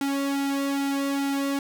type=tone with flanger; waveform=sawtooth; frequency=277.7 Hz; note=C#4; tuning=3 cents sharp; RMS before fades=-26 dBFS; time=0.01-1.59 s; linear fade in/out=2 ms; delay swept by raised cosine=1.7 to 2.35 ms; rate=2.4 Hz; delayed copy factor=-0.85; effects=none